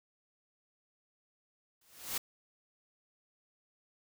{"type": "noise with exponential growth", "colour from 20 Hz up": "white", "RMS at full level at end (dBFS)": -32, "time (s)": [1.81, 2.18], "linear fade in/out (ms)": 5, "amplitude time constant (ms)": 79, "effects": []}